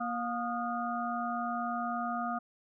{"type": "harmonic tone with a mistuned harmonic", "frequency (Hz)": 237.1, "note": "A#3", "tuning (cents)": 30, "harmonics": [1, 3, 5, 6], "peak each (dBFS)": [-37, -35, -36, -43], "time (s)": [0, 2.39], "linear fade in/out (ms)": 10, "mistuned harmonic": 5, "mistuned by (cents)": 69, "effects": []}